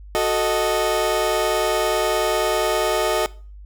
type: chord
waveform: 30% pulse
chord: D# diminished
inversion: first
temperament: equal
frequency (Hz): 370 / 440 / 622.3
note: F#4 / A4 / D#5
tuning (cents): 0 / 0 / 0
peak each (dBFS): -21 / -20 / -19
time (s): 0.15-3.26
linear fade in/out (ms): 0
effects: noise-tail reverb RT60 0.4 s tail -21 dB re dry + added 50 Hz sine -37 dBFS peak until 3.65 s